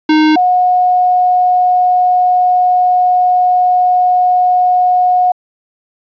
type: tone pair in turn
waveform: square / sine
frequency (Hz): 309.3 / 726.4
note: D#4 / F#5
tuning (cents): -10 / -32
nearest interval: octave + minor third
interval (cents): 1478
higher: second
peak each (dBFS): -7 / -7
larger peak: neither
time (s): 0.09-0.36 / 0.36-5.32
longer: second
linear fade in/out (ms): 5
effects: resampled to 11025 Hz + 8-bit